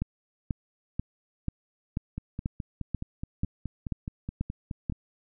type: two click trains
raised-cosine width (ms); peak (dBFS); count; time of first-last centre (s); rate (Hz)
5; -21 / -16; 14 / 11; 2.18-4.923 / 0.02-4.898; 4.74 / 2.05
effects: none